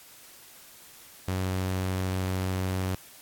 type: tone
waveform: sawtooth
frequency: 93.4 Hz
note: F#2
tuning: 17 cents sharp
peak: -23 dBFS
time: 1.28-2.95 s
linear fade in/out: 0 ms
effects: white hiss -51 dBFS RMS until 3.21 s + AAC 64 kbps